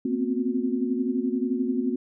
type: tone cluster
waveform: sine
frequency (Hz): 231.1 / 252.9 / 264.4 / 363.6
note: A#3 / B3 / C4 / F#4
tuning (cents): -15 / +41 / +18 / -30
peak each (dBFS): -30 / -26 / -29 / -31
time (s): 0.05-1.96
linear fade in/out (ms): 5
effects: none